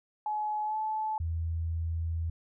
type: tone with pitch glide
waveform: sine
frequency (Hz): 849 to 866.8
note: G#5 to A5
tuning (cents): +38 to -26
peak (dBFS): -29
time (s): 0.26-1.18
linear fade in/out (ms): 2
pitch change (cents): +36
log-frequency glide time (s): 0.64-0.77
type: tone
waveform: sine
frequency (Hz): 82.41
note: E2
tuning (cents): 0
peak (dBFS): -29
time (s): 1.2-2.3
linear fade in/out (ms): 5
effects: none